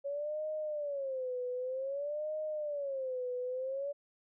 sine tone with vibrato, 554.4 Hz, C#5, in tune, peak -34 dBFS, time 0.04-3.93 s, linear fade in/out 20 ms, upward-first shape sine, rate 0.53 Hz, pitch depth 190 cents each way, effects none

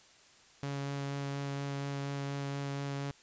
sawtooth tone with vibrato, 140.1 Hz, C#3, 19 cents sharp, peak -31 dBFS, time 0.63-3.11 s, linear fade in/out 0 ms, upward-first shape sine, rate 4.2 Hz, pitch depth 9 cents each way, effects white hiss -60 dBFS RMS until 3.22 s + resampled to 16000 Hz

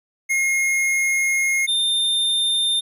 square tone pair in turn, 2148 / 3612 Hz, C7 / A7, +45 / +45 cents, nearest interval major sixth, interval 900 cents, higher second, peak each -18 dBFS, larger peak neither, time 0.29-1.67 / 1.67-2.81 s, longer first, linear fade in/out 20 ms, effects resampled to 32000 Hz

